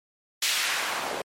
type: noise with band-pass filter sweep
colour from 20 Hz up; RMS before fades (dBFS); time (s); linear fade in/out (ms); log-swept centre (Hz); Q
white; -28; 0.42-1.22; 5; 3800 to 490; 0.97
effects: MP3 64 kbps